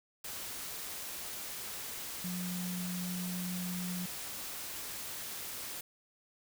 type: tone in noise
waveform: sine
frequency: 180 Hz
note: F#3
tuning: 47 cents flat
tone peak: -36 dBFS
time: 2.24-4.06 s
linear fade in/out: 5 ms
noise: white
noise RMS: -42 dBFS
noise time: 0.24-5.81 s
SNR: +3 dB
effects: none